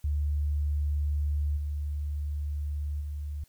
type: tone with level steps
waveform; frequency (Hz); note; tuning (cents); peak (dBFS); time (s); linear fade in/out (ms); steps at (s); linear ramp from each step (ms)
sine; 73.42; D2; 0; -25 / -29 / -32; 0.04-3.44; 5; 1.56 / 3; 20
effects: white hiss -65 dBFS RMS until 3.48 s